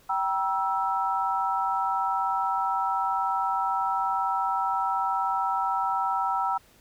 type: tone cluster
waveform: sine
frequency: 777 / 956 / 1320 Hz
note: G5 / A#5 / E6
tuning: -16 / +43 / +2 cents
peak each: -28 dBFS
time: 0.09-6.58 s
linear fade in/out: 10 ms
effects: pink hiss -58 dBFS RMS until 6.8 s